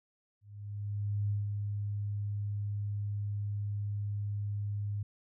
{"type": "tone with ADSR envelope", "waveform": "sine", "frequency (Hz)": 102.6, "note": "G#2", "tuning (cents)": -21, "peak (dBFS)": -28, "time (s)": [0.41, 5.03], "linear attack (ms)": 890, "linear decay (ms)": 160, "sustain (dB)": -4, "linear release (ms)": 5, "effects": []}